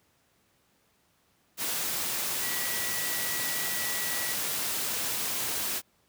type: tone in noise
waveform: sine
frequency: 1940 Hz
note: B6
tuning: 31 cents flat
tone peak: -37 dBFS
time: 2.39-4.37 s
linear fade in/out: 50 ms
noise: white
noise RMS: -31 dBFS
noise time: 1.57-5.82 s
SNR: -9 dB
effects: pink hiss -68 dBFS RMS until 6.08 s + high-pass 80 Hz 12 dB/octave